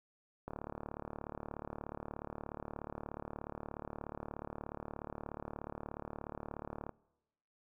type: click train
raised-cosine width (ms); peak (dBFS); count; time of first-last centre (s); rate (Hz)
1; -28; 237; 0.48-6.893; 36.8
effects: noise-tail reverb RT60 1.0 s tail -24 dB re dry